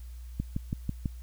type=click train; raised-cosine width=5 ms; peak=-17 dBFS; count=5; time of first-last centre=0.4-1.058 s; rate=6.08 Hz; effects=added 60 Hz sine -40 dBFS peak until 1.22 s + white hiss -61 dBFS RMS until 1.22 s